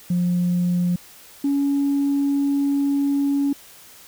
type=tone pair in turn; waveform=sine; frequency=177 / 281 Hz; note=F3 / C#4; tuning=+23 / +24 cents; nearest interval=minor sixth; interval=801 cents; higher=second; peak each=-16 dBFS; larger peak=neither; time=0.1-0.96 / 1.44-3.53 s; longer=second; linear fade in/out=5 ms; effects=tanh soft clip ceiling -14 dBFS + white hiss -46 dBFS RMS until 4.07 s